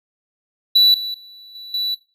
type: tone with level steps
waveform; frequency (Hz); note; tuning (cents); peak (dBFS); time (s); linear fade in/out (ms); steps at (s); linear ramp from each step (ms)
triangle; 3951; B7; 0; -7 / -21 / -37 / -31 / -17; 0.75-1.95; 10; 0.94 / 1.14 / 1.55 / 1.74; 2
effects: noise-tail reverb RT60 0.3 s tail -17 dB re dry